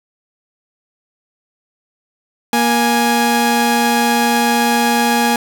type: tone pair together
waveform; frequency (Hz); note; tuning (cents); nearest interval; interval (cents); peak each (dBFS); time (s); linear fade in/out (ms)
sawtooth; 236.1 / 830.3; A#3 / G#5; +22 / -1; octave + minor seventh; 2177; -11; 2.53-5.36; 2
effects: none